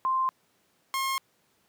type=tone pair in turn; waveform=sine / sawtooth; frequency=1046.5 / 1072.2 Hz; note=C6 / C6; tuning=0 / +42 cents; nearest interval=unison; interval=42 cents; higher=second; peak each=-23 dBFS; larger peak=neither; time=0.05-0.29 / 0.94-1.18 s; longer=neither; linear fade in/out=0 ms; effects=pink hiss -68 dBFS RMS until 1.68 s + high-pass 150 Hz 12 dB/octave